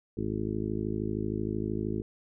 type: harmonic tone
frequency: 53 Hz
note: G#1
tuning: 36 cents sharp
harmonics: 1 / 2 / 3 / 4 / 5 / 6 / 7 / 8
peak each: -41 / -36 / -40 / -35 / -40 / -36 / -36 / -40 dBFS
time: 0.17-2.02 s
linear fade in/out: 5 ms
effects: none